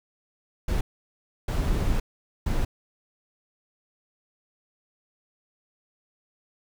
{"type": "noise bursts at uneven times", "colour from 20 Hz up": "brown", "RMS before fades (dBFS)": -24, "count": 3, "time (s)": [[0.68, 0.81], [1.48, 2], [2.46, 2.65]], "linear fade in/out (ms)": 5, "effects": []}